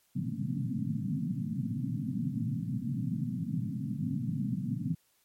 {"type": "band-pass noise", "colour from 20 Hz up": "pink", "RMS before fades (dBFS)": -33, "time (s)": [0.15, 4.95], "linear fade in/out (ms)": 10, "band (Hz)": [110, 270], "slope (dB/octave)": 96, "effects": ["white hiss -70 dBFS RMS until 5.24 s", "MP3 64 kbps"]}